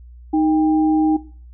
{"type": "tone pair together", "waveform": "sine", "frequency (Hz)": [311.1, 796.7], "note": ["D#4", "G5"], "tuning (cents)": [0, 28], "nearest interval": "octave + major third", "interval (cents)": 1628, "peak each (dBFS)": [-14, -23], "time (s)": [0.33, 1.17], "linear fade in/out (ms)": 10, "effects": ["noise-tail reverb RT60 0.4 s tail -17 dB re dry", "added 60 Hz sine -38 dBFS peak until 1.53 s"]}